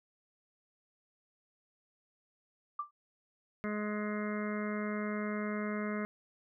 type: tone with exponential decay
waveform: sine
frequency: 1178 Hz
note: D6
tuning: 5 cents sharp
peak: -30 dBFS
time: 2.79-2.91 s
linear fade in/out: 5 ms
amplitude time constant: 26 ms
type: harmonic tone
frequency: 210 Hz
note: G#3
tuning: 19 cents sharp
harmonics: 1 / 2 / 3 / 5 / 6 / 7 / 8 / 9 / 10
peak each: -35 / -41 / -43 / -48 / -45 / -48 / -50 / -50 / -46 dBFS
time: 3.64-6.05 s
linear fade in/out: 0 ms
effects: none